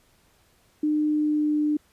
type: tone with pitch glide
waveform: sine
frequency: 302.5 to 299.7 Hz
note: D#4 to D4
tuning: -49 to +35 cents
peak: -20 dBFS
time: 0.83-1.77 s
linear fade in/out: 5 ms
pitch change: -16 cents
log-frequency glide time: 1.07-1.59 s
effects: pink hiss -62 dBFS RMS until 1.92 s + resampled to 32000 Hz